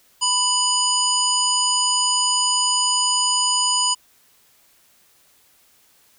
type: harmonic tone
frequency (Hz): 990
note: B5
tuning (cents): +4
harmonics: 1 / 3 / 5 / 7 / 9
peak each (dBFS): -23 / -23 / -23 / -22 / -27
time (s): 0.21-3.95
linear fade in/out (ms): 20
effects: white hiss -57 dBFS RMS until 6.18 s